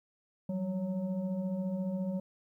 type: tone with frequency modulation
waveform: sine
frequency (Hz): 190.2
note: F#3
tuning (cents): +48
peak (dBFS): -31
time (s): 0.49-2.2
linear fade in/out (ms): 5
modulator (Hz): 366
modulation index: 0.72
effects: 12-bit